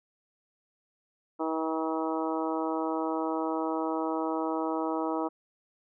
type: harmonic tone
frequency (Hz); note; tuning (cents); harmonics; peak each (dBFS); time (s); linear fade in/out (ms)
160; D#3; +49; 2 / 3 / 4 / 5 / 6 / 7 / 8; -31 / -35 / -36 / -37 / -36 / -41 / -40; 1.39-5.29; 20
effects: none